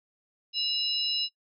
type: tone cluster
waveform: sine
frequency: 2842 / 3971 / 5190 Hz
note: F7 / B7 / E8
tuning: +30 / +9 / -28 cents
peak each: -31 dBFS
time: 0.53-1.29 s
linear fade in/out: 50 ms
effects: noise-tail reverb RT60 0.1 s tail -18 dB re dry